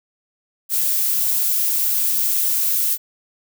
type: noise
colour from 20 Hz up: violet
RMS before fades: -19 dBFS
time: 0.69-2.98 s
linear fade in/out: 50 ms
effects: none